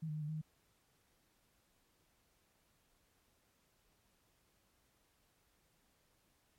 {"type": "tone with pitch steps", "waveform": "sine", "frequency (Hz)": [159.4, 152.1, 153.8, 149.4, 156.2, 155.3], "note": ["D#3", "D#3", "D#3", "D3", "D#3", "D#3"], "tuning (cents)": [42, -39, -20, 30, 7, -3], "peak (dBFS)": -38, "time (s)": [0.02, 0.416], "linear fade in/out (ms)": 10, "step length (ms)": 66, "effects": ["pink hiss -75 dBFS RMS until 6.58 s", "MP3 64 kbps"]}